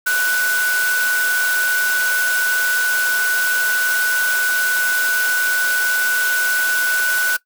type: tone in noise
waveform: sine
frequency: 1486 Hz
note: F#6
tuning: 7 cents sharp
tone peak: -15 dBFS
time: 0.06-7.37 s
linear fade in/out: 10 ms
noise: white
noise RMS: -24 dBFS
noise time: 0.06-7.37 s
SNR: +6 dB
effects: noise-tail reverb RT60 0.1 s tail -19 dB re dry + high-pass 400 Hz 12 dB/octave